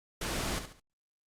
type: noise with echo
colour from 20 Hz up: pink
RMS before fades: -34 dBFS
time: 0.21-0.59 s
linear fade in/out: 5 ms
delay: 70 ms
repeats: 3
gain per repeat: -9 dB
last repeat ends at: 0.8 s
effects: low-pass 11000 Hz 12 dB/octave + Opus 48 kbps